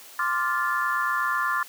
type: chord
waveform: sine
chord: D minor seventh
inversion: third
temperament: equal with one note detuned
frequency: 1046.5 / 1174.7 / 1396.9 / 1745.8 Hz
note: C6 / D6 / F6 / A6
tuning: 0 / 0 / 0 / -14 cents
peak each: -28 dBFS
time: 0.19-1.63 s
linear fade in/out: 2 ms
effects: white hiss -46 dBFS RMS until 1.68 s + high-pass 300 Hz 12 dB/octave